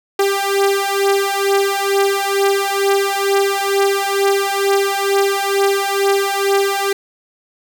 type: beating tone pair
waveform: sawtooth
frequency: 394.8 / 397 Hz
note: G4 / G4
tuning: +12 / +22 cents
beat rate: 2.2 Hz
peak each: -13 dBFS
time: 0.19-6.93 s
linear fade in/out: 5 ms
effects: none